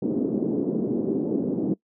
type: band-pass noise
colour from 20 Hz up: pink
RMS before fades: -25 dBFS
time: 0.02-1.74 s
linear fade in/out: 5 ms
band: 210 to 380 Hz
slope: 24 dB/octave
effects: noise-tail reverb RT60 0.1 s tail -22 dB re dry